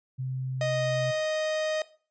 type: tone with pitch glide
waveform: sine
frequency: 130.2 to 129.23 Hz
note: C3 to C3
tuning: -8 to -21 cents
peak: -29 dBFS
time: 0.18-1.12 s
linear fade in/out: 20 ms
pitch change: -13 cents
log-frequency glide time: 0.7-0.88 s
type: tone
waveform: 45% pulse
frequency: 622.3 Hz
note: D#5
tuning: in tune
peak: -26 dBFS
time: 0.61-1.82 s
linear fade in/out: 2 ms
effects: noise-tail reverb RT60 0.4 s tail -18 dB re dry + resampled to 16000 Hz